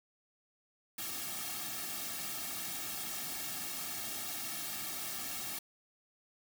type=noise with comb filter; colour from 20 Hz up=white; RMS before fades=-40 dBFS; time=0.98-5.59 s; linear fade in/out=5 ms; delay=2 ms; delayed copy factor=-1; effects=none